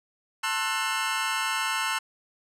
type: chord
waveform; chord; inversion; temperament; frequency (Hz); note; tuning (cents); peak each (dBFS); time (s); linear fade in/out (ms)
25% pulse; F# half-diminished seventh; first; just; 888 / 1065.6 / 1332 / 1480; A5 / C6 / E6 / F#6; +16 / +31 / +18 / 0; -28; 0.43-1.99; 10
effects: low-pass 11000 Hz 12 dB/octave